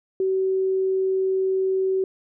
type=tone; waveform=sine; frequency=380 Hz; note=F#4; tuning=46 cents sharp; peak=-19 dBFS; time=0.2-2.04 s; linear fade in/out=2 ms; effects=none